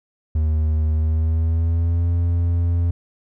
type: tone with pitch glide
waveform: triangle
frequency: 77.78 to 85.81 Hz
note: D#2 to F2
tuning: 0 to -30 cents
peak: -14 dBFS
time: 0.35-2.91 s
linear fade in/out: 5 ms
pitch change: +170 cents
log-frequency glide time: 0.92-2.09 s
effects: none